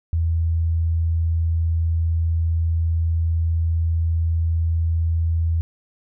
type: tone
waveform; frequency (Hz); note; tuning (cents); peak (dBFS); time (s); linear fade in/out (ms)
sine; 82.41; E2; 0; -17; 0.13-5.61; 0
effects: none